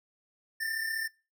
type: tone pair together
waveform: square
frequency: 1785.6 / 1821 Hz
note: A6 / A#6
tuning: +25 / -41 cents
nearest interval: unison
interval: 34 cents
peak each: -32 / -39 dBFS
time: 0.6-1.08 s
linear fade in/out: 10 ms
effects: noise-tail reverb RT60 0.3 s tail -23 dB re dry